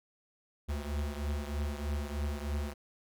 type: beating tone pair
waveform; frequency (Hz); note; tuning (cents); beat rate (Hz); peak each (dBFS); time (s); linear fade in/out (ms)
square; 71.9 / 75.1; D2 / D2; -36 / +39; 3.2; -35 / -39; 0.68-2.74; 20
effects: none